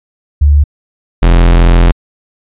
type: tone pair in turn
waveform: sine / 45% pulse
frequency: 72.7 / 42.88 Hz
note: D2 / F1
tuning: -17 / -31 cents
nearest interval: major sixth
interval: 914 cents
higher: first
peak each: -3 dBFS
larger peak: neither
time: 0.41-0.64 / 1.22-1.92 s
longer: second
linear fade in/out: 10 ms
effects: resampled to 8000 Hz